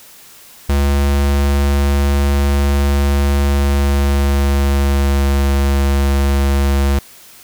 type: tone with pitch glide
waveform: square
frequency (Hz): 70.4 to 69.35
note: C#2 to C#2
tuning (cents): +27 to +1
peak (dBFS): -12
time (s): 0.69-6.99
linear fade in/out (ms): 5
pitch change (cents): -26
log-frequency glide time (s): 3.39-5.42
effects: white hiss -41 dBFS RMS until 7.43 s